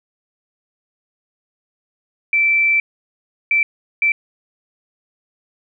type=tone bursts at uneven times; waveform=sine; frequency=2332 Hz; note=D7; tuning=13 cents flat; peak=-12 dBFS; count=3; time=2.33-2.8 / 3.51-3.63 / 4.02-4.12 s; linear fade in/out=2 ms; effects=none